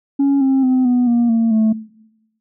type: tone with pitch steps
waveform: sine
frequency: 278.2 / 267.3 / 256.9 / 246.8 / 237.2 / 227.9 / 219 Hz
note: C#4 / C4 / C4 / B3 / A#3 / A#3 / A3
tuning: +6 / +37 / -32 / -1 / +30 / -39 / -8 cents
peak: -9 dBFS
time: 0.19-1.73 s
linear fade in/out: 10 ms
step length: 220 ms
effects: noise-tail reverb RT60 0.9 s tail -21 dB re dry + tanh soft clip ceiling -10 dBFS